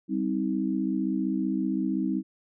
sine chord, C minor, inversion second, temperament equal with one note detuned, 196 / 261.6 / 317.1 Hz, G3 / C4 / Eb4, 0 / 0 / +33 cents, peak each -29 dBFS, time 0.08-2.23 s, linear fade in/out 50 ms, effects none

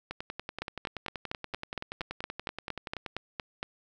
two click trains, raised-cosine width 0.3 ms, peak -20 / -17 dBFS, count 32 / 14, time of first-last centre 0.11-3.062 / 0.62-3.629 s, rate 10.5 / 4.32 Hz, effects none

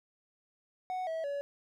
triangle tone with pitch steps, 740 / 647.9 / 567.3 Hz, F#5 / E5 / C#5, 0 / -30 / +40 cents, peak -31 dBFS, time 0.9-1.41 s, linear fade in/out 0 ms, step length 170 ms, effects none

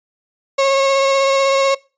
35% pulse tone with vibrato, 545 Hz, C#5, 29 cents flat, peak -10 dBFS, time 0.58-1.75 s, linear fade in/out 10 ms, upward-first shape sine, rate 16 Hz, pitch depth 14 cents each way, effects noise-tail reverb RT60 0.3 s tail -22 dB re dry + resampled to 16000 Hz

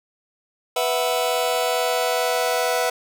sawtooth chord, B suspended fourth, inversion none, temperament just, 493.9 / 658.5 / 740.8 Hz, B4 / E5 / F#5, 0 / -2 / +2 cents, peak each -19 / -20 / -21 dBFS, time 0.76-2.9 s, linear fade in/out 5 ms, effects none

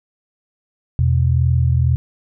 sine tone pair together, 83.71 / 125.7 Hz, E2 / B2, +27 / +31 cents, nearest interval perfect fifth, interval 704 cents, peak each -15 dBFS, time 0.99-1.96 s, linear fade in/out 0 ms, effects none

